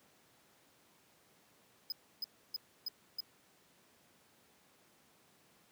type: tone bursts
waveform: square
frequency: 5030 Hz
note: D#8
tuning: 18 cents sharp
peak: -36 dBFS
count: 5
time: 1.9-3.205 s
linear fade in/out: 2 ms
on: 21 ms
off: 300 ms
effects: pink hiss -67 dBFS RMS until 5.71 s + high-pass 150 Hz 12 dB/octave